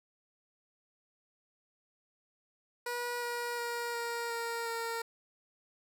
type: tone with pitch steps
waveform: 15% pulse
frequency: 483.7 / 479 / 474.3 / 469.7 / 465.1 / 460.5 Hz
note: B4 / A#4 / A#4 / A#4 / A#4 / A#4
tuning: -36 / +47 / +30 / +13 / -4 / -21 cents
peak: -28 dBFS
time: 2.86-5.02 s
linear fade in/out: 5 ms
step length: 360 ms
effects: none